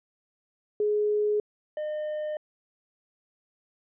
sine / triangle tone pair in turn, 419.3 / 608 Hz, G#4 / D#5, +17 / -40 cents, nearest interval tritone, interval 643 cents, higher second, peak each -22 / -27 dBFS, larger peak first, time 0.8-1.4 / 1.77-2.37 s, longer neither, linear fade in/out 2 ms, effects resampled to 8000 Hz

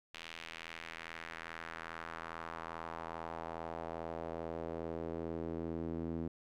sawtooth tone with band-pass filter sweep, 82.41 Hz, E2, in tune, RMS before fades -43 dBFS, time 0.14-6.28 s, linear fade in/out 5 ms, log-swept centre 2900 to 280 Hz, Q 1.7, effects none

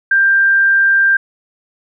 sine tone, 1585 Hz, G6, 19 cents sharp, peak -8 dBFS, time 0.11-1.17 s, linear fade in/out 5 ms, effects none

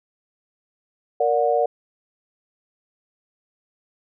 sine chord, Bb augmented, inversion none, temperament just, 466.2 / 582.7 / 728.4 Hz, Bb4 / D5 / F#5, 0 / -14 / -27 cents, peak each -21 dBFS, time 1.2-1.66 s, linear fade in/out 5 ms, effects none

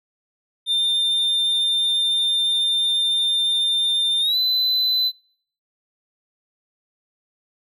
triangle tone with pitch glide, 3603 to 4021 Hz, A7 to B7, +40 to +30 cents, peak -16 dBFS, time 0.66-5.12 s, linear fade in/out 50 ms, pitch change +190 cents, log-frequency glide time 4.2-4.37 s, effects noise-tail reverb RT60 0.6 s tail -25 dB re dry

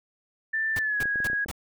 sine tone with pitch glide, 1773 to 1654.3 Hz, A6 to G#6, +13 to -7 cents, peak -24 dBFS, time 0.53-1.45 s, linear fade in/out 10 ms, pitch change -120 cents, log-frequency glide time 0.78-1.01 s
pink noise bursts, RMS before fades -34 dBFS, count 4, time 0.76-1.514 s, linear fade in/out 2 ms, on 31 ms, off 210 ms
clicks, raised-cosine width 2 ms, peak -26 dBFS, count 7, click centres 1.023 / 1.056 / 1.158 / 1.203 / 1.3 / 1.332 / 1.46 s
effects none

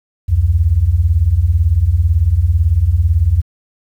sine beating tone pair, 69.8 / 87.8 Hz, C#2 / F2, +13 / +10 cents, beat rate 18 Hz, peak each -14 / -11 dBFS, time 0.28-3.42 s, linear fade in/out 20 ms, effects 8-bit

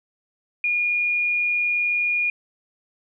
sine tone, 2433 Hz, D#7, 39 cents flat, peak -19 dBFS, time 0.64-2.3 s, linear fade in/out 2 ms, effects none

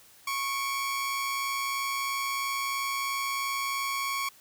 sawtooth tone pair together, 1100 / 2323 Hz, C#6 / D7, -14 / -20 cents, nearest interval octave + minor second, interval 1294 cents, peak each -26 / -32 dBFS, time 0.27-4.29 s, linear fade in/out 5 ms, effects white hiss -56 dBFS RMS until 4.4 s

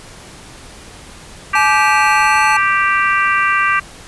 harmonic tone, 392 Hz, G4, in tune, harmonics 3 / 4 / 5 / 6 / 7, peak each -15 / -17 / -19 / -21 / -22 dBFS, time 1.53-3.8 s, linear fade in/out 10 ms
square tone with pitch glide, 854 to 861.9 Hz, G#5 to A5, +48 to -36 cents, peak -15 dBFS, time 1.55-2.57 s, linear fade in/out 5 ms, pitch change +16 cents, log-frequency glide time 2.12-2.41 s
effects pink hiss -37 dBFS RMS until 4.07 s + resampled to 24000 Hz

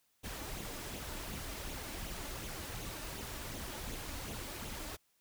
pink noise with flanger, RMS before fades -43 dBFS, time 0.23-4.97 s, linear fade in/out 20 ms, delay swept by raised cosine 0.29 to 3.49 ms, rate 2.7 Hz, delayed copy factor +0.5, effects white hiss -75 dBFS RMS until 5.2 s

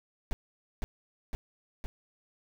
brown noise with echo, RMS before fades -29 dBFS, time 0.31-0.33 s, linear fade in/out 0 ms, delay 510 ms, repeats 3, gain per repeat -2 dB, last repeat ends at 1.86 s, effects none

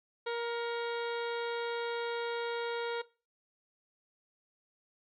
harmonic tone with a mistuned harmonic, 470.3 Hz, A#4, 15 cents sharp, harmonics 1 / 2 / 3 / 4 / 5 / 6 / 7 / 8 / 9, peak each -34 / -40 / -42 / -49 / -49 / -53 / -50 / -50 / -53 dBFS, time 0.26-3.02 s, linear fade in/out 10 ms, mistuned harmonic 5, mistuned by -69 cents, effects noise-tail reverb RT60 0.3 s tail -19 dB re dry

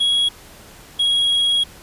triangle tone pair in turn, 3322 / 3306 Hz, G#7 / G#7, 0 / -9 cents, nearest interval unison, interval 9 cents, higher first, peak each -13 dBFS, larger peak neither, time 0-0.29 / 0.99-1.64 s, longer second, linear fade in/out 10 ms, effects pink hiss -43 dBFS RMS until 1.82 s + resampled to 32000 Hz

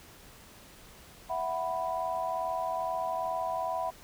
sine chord, E suspended second, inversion none, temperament just, 659.3 / 741.7 / 988.9 Hz, E5 / F#5 / B5, 0 / +4 / +2 cents, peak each -34 dBFS, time 1.29-3.91 s, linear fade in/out 20 ms, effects pink hiss -53 dBFS RMS until 4.03 s

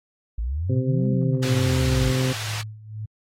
sine exponential two-way sweep, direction up then down, 51.91 to 207.7 to 51.91 Hz, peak -23 dBFS, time 0.38-2.11 s, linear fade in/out 5 ms, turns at 1.08 s
harmonic tone, 129.6 Hz, C3, 16 cents flat, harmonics 1 / 2 / 3 / 4, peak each -21 / -27 / -31 / -33 dBFS, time 0.69-2.33 s, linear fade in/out 10 ms
white band-pass noise, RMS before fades -33 dBFS, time 1.42-2.62 s, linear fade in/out 10 ms, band 650 to 4900 Hz, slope 12 dB/octave
sine tone with tremolo, 107.7 Hz, A2, 37 cents flat, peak -27 dBFS, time 1.84-3.06 s, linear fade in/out 10 ms, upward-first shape sine, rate 1.8 Hz, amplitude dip 80%
effects AAC 48 kbps

